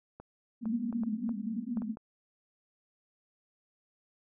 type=clicks; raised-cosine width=1 ms; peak=-32 dBFS; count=8; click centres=0.2 / 0.656 / 0.927 / 1.035 / 1.292 / 1.772 / 1.82 / 1.971 s
type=band-pass noise; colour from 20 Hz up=white; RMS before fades=-34 dBFS; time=0.61-1.96 s; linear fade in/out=50 ms; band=210 to 240 Hz; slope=96 dB/octave
effects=none